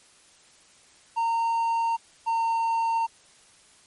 triangle tone pair in turn, 919 / 913.2 Hz, A#5 / A#5, -25 / -36 cents, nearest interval unison, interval 11 cents, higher first, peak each -20 dBFS, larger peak neither, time 1.16-1.97 / 2.26-3.07 s, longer neither, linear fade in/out 20 ms, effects white hiss -56 dBFS RMS until 3.86 s + MP3 48 kbps

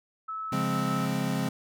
sine tone, 1302 Hz, E6, 22 cents flat, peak -32 dBFS, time 0.28-1.06 s, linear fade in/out 10 ms
square chord, Db major seventh, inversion none, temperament equal, 138.59 / 174.61 / 207.7 / 261.6 Hz, Db3 / F3 / Ab3 / C4, 0 / 0 / 0 / 0 cents, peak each -33 dBFS, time 0.52-1.49 s, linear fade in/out 5 ms
effects none

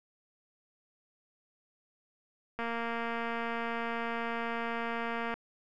click train, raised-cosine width 0.5 ms, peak -21 dBFS, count 639, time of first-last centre 2.59-5.34 s, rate 232 Hz, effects none

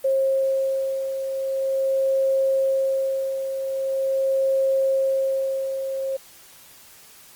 sine beating tone pair, 536 / 536.43 Hz, C5 / C5, +42 / +43 cents, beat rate 0.43 Hz, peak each -28 / -20 dBFS, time 0.04-6.17 s, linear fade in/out 10 ms, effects white hiss -48 dBFS RMS until 7.35 s + Opus 32 kbps

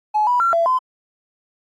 triangle tone with pitch steps, 850 / 980 / 1365 / 672 / 1024 Hz, G#5 / B5 / F6 / E5 / C6, +40 / -14 / -40 / +33 / -38 cents, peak -10 dBFS, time 0.14-0.79 s, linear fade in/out 20 ms, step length 130 ms, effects tanh soft clip ceiling -12 dBFS + AAC 64 kbps

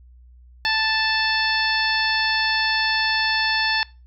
harmonic tone, 880 Hz, A5, in tune, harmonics 1 / 2 / 3 / 4 / 5 / 6, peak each -26 / -22 / -27 / -28 / -25 / -30 dBFS, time 0.65-3.83 s, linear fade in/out 0 ms, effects noise-tail reverb RT60 0.3 s tail -23 dB re dry + added 61 Hz sine -45 dBFS peak until 4.06 s

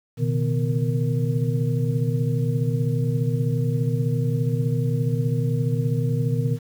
sine tone cluster, 122.2 / 137.3 / 154 / 247.8 / 464.7 Hz, B2 / C#3 / D#3 / B3 / A#4, -18 / -16 / -17 / +6 / -5 cents, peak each -22 / -29 / -25 / -31 / -31 dBFS, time 0.17-6.59 s, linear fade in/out 50 ms, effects 8-bit

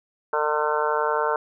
harmonic tone, 150.9 Hz, D3, 47 cents sharp, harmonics 3 / 4 / 5 / 6 / 7 / 8 / 9 / 10, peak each -26 / -28 / -35 / -26 / -29 / -36 / -28 / -32 dBFS, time 0.33-1.36 s, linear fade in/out 2 ms, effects none

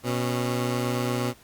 15% pulse tone pair together, 122.6 / 273.8 Hz, B2 / C#4, -12 / -21 cents, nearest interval octave + major second, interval 1391 cents, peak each -19 / -25 dBFS, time 0.03-1.34 s, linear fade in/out 50 ms, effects pink hiss -54 dBFS RMS until 1.43 s + Opus 48 kbps

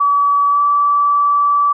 sine tone with pitch glide, 1143 to 1155.6 Hz, D6 to D6, -47 to -28 cents, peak -10 dBFS, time 0-1.73 s, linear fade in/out 10 ms, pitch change +19 cents, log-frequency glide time 0.49-0.6 s, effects none

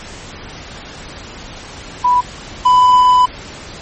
sine / triangle tone pair in turn, 987.8 / 998.7 Hz, B5 / B5, 0 / +19 cents, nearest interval unison, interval 19 cents, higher second, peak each -8 / -4 dBFS, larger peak second, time 2.04-2.21 / 2.65-3.26 s, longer second, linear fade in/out 10 ms, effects pink hiss -32 dBFS RMS until 3.81 s + MP3 32 kbps

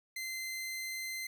sawtooth tone, 2071 Hz, C7, 18 cents flat, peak -34 dBFS, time 0.16-1.27 s, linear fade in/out 5 ms, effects none

